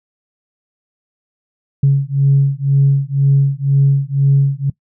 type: beating tone pair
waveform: sine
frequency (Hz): 137.7 / 139.7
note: C#3 / C#3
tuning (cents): -11 / +14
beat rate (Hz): 2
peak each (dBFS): -12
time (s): 1.83-4.7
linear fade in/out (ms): 5
effects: noise-tail reverb RT60 0.1 s tail -21 dB re dry + tanh soft clip ceiling -3 dBFS